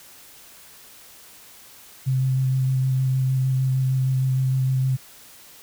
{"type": "tone with vibrato", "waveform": "sine", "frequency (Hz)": 131.1, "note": "C3", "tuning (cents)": 4, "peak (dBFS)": -18, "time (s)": [2.06, 4.97], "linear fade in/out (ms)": 20, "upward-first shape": "square", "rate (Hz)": 6.5, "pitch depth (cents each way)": 11, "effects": ["white hiss -47 dBFS RMS until 5.62 s"]}